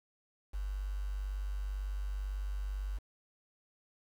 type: tone with quantisation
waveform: sine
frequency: 49 Hz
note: G1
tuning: in tune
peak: -34 dBFS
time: 0.53-2.99 s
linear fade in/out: 20 ms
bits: 9
effects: none